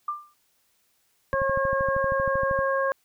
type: tone with exponential decay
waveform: sine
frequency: 1190 Hz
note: D6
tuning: 22 cents sharp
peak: -23 dBFS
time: 0.08-0.34 s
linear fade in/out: 5 ms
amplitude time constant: 55 ms
type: harmonic tone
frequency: 542 Hz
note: C#5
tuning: 39 cents flat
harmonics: 1 / 2 / 3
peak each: -24 / -27 / -29 dBFS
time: 1.33-2.92 s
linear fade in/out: 0 ms
type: click train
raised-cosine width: 5 ms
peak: -22 dBFS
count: 17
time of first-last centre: 1.34-2.59 s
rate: 12.8 Hz
effects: white hiss -68 dBFS RMS until 3.04 s